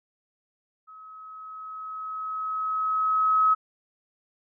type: tone with level ramp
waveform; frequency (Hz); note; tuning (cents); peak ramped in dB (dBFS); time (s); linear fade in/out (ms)
sine; 1280; D#6; +49; -44 to -16; 0.87-3.55; 20
effects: none